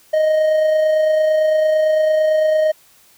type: tone with amplitude modulation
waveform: triangle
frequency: 622.3 Hz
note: D#5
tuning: in tune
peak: -9 dBFS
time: 0.13-2.72 s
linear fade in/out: 10 ms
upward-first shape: sine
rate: 28.9 Hz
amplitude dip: 30%
effects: white hiss -51 dBFS RMS until 3.17 s